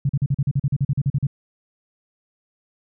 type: tone bursts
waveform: sine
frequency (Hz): 138.59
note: C#3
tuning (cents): 0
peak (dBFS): -16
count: 15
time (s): 0.05-1.269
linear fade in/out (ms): 5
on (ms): 43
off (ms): 41
effects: none